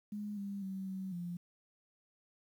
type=tone with pitch steps; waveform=sine; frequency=207.9 / 199.6 / 191.4 / 189.9 / 174.7 Hz; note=G#3 / G3 / G3 / F#3 / F3; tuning=+2 / +32 / -41 / +45 / +1 cents; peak=-38 dBFS; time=0.12-1.37 s; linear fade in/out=5 ms; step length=250 ms; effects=11-bit